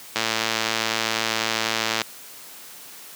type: click train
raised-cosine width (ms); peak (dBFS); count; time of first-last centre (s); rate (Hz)
0.2; -4; 209; 0.16-2.017; 112
effects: white hiss -42 dBFS RMS until 3.15 s + high-pass 150 Hz 12 dB/octave